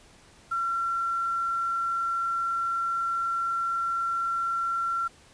sine tone with quantisation, 1362 Hz, F6, 44 cents flat, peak -25 dBFS, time 0.51-5.08 s, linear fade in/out 10 ms, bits 8, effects pink hiss -55 dBFS RMS until 5.33 s + resampled to 22050 Hz

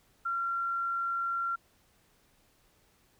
sine tone, 1372 Hz, F6, 31 cents flat, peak -29 dBFS, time 0.25-1.56 s, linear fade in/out 10 ms, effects pink hiss -67 dBFS RMS until 3.19 s

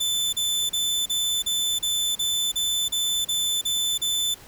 sawtooth tone bursts, 3520 Hz, A7, in tune, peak -19 dBFS, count 12, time 0-4.345 s, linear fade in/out 10 ms, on 330 ms, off 35 ms, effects pink hiss -47 dBFS RMS until 4.47 s

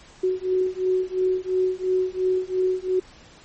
sine beating tone pair, 369.4 / 372.3 Hz, F#4 / F#4, -3 / +11 cents, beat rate 2.9 Hz, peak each -23 dBFS, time 0.23-3 s, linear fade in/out 10 ms, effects pink hiss -49 dBFS RMS until 3.44 s + MP3 32 kbps

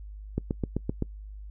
click train, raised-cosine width 3 ms, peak -14 dBFS, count 6, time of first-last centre 0.38-1.024 s, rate 7.77 Hz, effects noise-tail reverb RT60 0.1 s tail -24 dB re dry + added 51 Hz sine -39 dBFS peak until 1.5 s

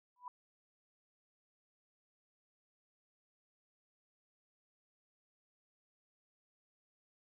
sine tone with exponential growth, 987.8 Hz, B5, in tune, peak -39 dBFS, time 0.16-0.28 s, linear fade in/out 2 ms, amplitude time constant 25 ms, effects none

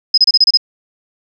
sine tone bursts, 5060 Hz, D#8, 28 cents sharp, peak -5 dBFS, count 7, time 0.14-0.573 s, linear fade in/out 5 ms, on 37 ms, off 29 ms, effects none

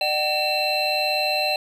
triangle tone cluster, 603 / 758 / 2684 / 4089 Hz, D5 / F#5 / E7 / C8, +46 / +42 / +31 / -41 cents, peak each -24 dBFS, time 0.01-1.56 s, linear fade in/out 2 ms, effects none

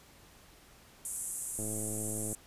pink band-pass noise, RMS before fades -39 dBFS, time 1.05-2.35 s, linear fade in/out 2 ms, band 7600 to 11000 Hz, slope 48 dB/octave
click train, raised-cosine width 2 ms, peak -28 dBFS, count 80, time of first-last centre 1.59-2.328 s, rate 107 Hz
effects pink hiss -58 dBFS RMS until 2.46 s + resampled to 32000 Hz

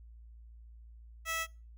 15% pulse tone with high-pass filter, 653 Hz, E5, 17 cents flat, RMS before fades -35 dBFS, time 1.25-1.47 s, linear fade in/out 50 ms, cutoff 1300 Hz, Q 0.77, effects noise-tail reverb RT60 0.3 s tail -21 dB re dry + added 57 Hz sine -50 dBFS peak until 1.77 s

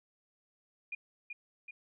sine tone with echo, 2433 Hz, D#7, 39 cents flat, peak -36 dBFS, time 0.92-0.95 s, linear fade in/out 5 ms, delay 380 ms, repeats 2, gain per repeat -4 dB, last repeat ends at 1.71 s, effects none

